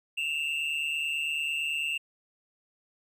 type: tone pair together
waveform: triangle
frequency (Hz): 2637 / 2786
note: E7 / F7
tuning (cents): 0 / -5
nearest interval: minor second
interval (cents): 95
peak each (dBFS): -30 / -29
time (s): 0.17-1.98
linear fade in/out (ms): 10
effects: none

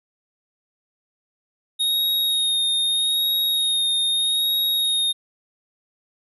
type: tone with vibrato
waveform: square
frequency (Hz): 3729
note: A#7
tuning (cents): 0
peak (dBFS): -19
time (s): 1.79-5.13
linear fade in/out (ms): 20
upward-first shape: sine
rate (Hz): 0.8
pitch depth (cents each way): 23
effects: none

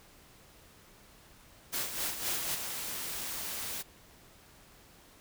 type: noise with tremolo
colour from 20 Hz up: white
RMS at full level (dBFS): -33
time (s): 1.72-2.56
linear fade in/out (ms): 20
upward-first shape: sine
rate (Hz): 3.9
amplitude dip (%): 60
type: noise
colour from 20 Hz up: white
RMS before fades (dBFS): -38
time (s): 2.25-3.83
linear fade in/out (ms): 20
effects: pink hiss -58 dBFS RMS until 5.2 s

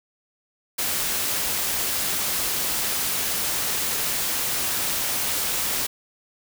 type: noise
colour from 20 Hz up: white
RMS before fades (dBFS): -25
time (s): 0.78-5.87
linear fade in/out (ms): 10
effects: none

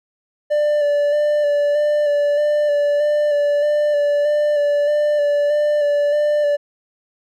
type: tone with vibrato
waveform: triangle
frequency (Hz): 587.3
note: D5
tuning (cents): 0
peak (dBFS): -12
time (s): 0.5-6.57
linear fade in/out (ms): 20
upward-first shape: square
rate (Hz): 1.6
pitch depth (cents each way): 19
effects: none

